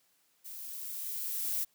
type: noise with level ramp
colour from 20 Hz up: violet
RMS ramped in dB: -45 to -32 dBFS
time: 0.44-1.65 s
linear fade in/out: 20 ms
effects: white hiss -71 dBFS RMS until 1.74 s + high-pass 100 Hz 12 dB/octave